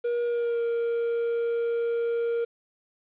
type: tone with pitch glide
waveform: triangle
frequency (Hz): 477 to 467.2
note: A#4 to A#4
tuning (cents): +40 to +4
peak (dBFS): -22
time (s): 0.04-2.45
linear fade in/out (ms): 10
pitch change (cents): -36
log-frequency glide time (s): 0.24-0.62
effects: resampled to 8000 Hz + 9-bit